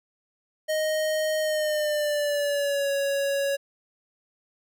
square tone with pitch glide, 622.3 to 557.6 Hz, D#5 to C#5, 0 to +10 cents, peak -24 dBFS, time 0.68-3.57 s, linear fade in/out 20 ms, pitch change -190 cents, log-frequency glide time 1.4-2.91 s, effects none

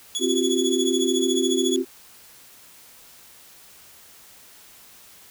25% pulse tone with tremolo, 3385 Hz, G#7, 32 cents sharp, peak -18 dBFS, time 0.15-1.76 s, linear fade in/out 0 ms, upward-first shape triangle, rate 14 Hz, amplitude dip 90%
sine chord, C suspended fourth, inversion none, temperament equal with one note detuned, 261.6 / 349.2 / 383.7 Hz, C4 / F4 / G4, 0 / 0 / -37 cents, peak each -24 dBFS, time 0.19-1.85 s, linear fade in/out 50 ms
effects white hiss -49 dBFS RMS until 5.3 s

